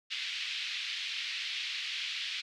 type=band-pass noise; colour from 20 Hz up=pink; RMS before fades=-37 dBFS; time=0.1-2.42 s; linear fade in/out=20 ms; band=2400 to 4100 Hz; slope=24 dB/octave; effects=none